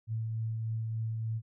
sine tone with tremolo, 111.9 Hz, A2, 30 cents sharp, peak -30 dBFS, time 0.07-1.42 s, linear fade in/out 50 ms, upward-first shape triangle, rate 3.4 Hz, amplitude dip 25%, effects none

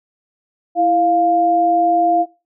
sine tone pair together, 331.7 / 700.2 Hz, E4 / F5, +11 / +4 cents, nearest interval octave + minor second, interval 1293 cents, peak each -19 / -12 dBFS, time 0.75-2.26 s, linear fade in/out 50 ms, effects noise-tail reverb RT60 0.3 s tail -21 dB re dry

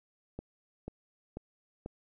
click train, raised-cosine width 2 ms, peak -26 dBFS, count 4, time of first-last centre 0.39-1.861 s, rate 2.04 Hz, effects none

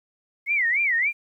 sine tone with vibrato, 2093 Hz, C7, in tune, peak -19 dBFS, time 0.46-1.13 s, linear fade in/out 50 ms, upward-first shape sine, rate 3.5 Hz, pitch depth 230 cents each way, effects 10-bit

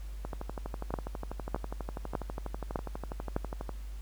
two click trains, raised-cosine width 1 ms, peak -23 / -16 dBFS, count 43 / 5, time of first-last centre 0.25-3.693 / 0.94-3.364 s, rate 12.2 / 1.65 Hz, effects added 50 Hz sine -38 dBFS peak until 4.01 s + pink hiss -58 dBFS RMS until 4.01 s

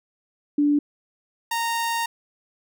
sine / sawtooth tone pair in turn, 291.6 / 925.8 Hz, D4 / A#5, -12 / -12 cents, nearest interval octave + minor sixth, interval 2000 cents, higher second, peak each -16 / -19 dBFS, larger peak first, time 0.58-0.79 / 1.51-2.06 s, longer second, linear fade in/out 5 ms, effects none

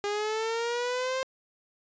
sawtooth linear sweep, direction up, 405.4 to 529 Hz, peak -24 dBFS, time 0.04-1.23 s, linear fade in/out 0 ms, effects resampled to 16000 Hz

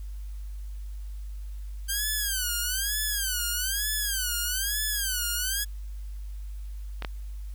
5% pulse tone with vibrato, 1565 Hz, G6, 3 cents flat, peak -16 dBFS, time 1.88-5.65 s, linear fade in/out 20 ms, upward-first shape sine, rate 1.1 Hz, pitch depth 170 cents each way
clicks, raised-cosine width 0.3 ms, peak -18 / -15 dBFS, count 2, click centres 7.023 / 7.048 s
effects added 50 Hz sine -34 dBFS peak until 7.54 s + white hiss -60 dBFS RMS until 7.54 s

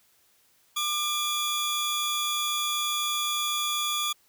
sawtooth tone pair together, 1197 / 3388 Hz, D6 / G#7, +33 / +34 cents, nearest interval octave + tritone, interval 1801 cents, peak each -26 / -25 dBFS, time 0.76-4.13 s, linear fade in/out 10 ms, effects white hiss -64 dBFS RMS until 4.28 s

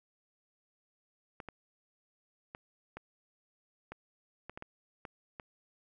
clicks, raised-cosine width 0.5 ms, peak -28 dBFS, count 10, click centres 1.402 / 1.487 / 2.549 / 2.97 / 3.92 / 4.496 / 4.575 / 4.624 / 5.052 / 5.398 s, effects none

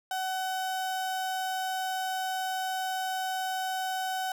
35% pulse tone, 753 Hz, F#5, 30 cents sharp, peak -28 dBFS, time 0.11-4.32 s, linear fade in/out 2 ms, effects none

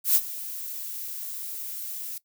violet noise with ADSR envelope, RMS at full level -18 dBFS, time 0.04-2.18 s, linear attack 110 ms, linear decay 54 ms, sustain -17 dB, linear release 4 ms, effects noise-tail reverb RT60 0.1 s tail -18 dB re dry

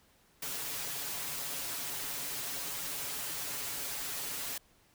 white noise with comb filter, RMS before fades -38 dBFS, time 0.42-4.58 s, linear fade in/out 5 ms, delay 7.1 ms, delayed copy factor +0.8, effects pink hiss -66 dBFS RMS until 4.94 s

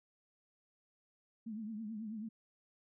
sine tone with vibrato, 217.6 Hz, A3, 19 cents flat, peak -40 dBFS, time 1.46-2.29 s, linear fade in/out 10 ms, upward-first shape triangle, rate 9.2 Hz, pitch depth 110 cents each way, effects none

